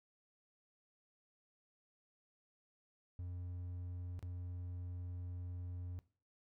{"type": "tone with dropouts", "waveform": "triangle", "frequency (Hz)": 89, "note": "F2", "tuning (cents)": 33, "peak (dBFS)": -40, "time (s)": [3.19, 5.99], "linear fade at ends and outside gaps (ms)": 0, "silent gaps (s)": [4.192, 4.227], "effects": ["noise-tail reverb RT60 0.4 s tail -19 dB re dry"]}